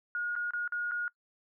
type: tone with dropouts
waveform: sine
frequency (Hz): 1437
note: F6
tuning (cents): +49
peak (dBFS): -30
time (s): 0.15-1.08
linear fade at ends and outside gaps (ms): 1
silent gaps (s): 0.354-0.362 / 0.507-0.535 / 0.677-0.722 / 0.912-0.918
effects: noise-tail reverb RT60 0.1 s tail -24 dB re dry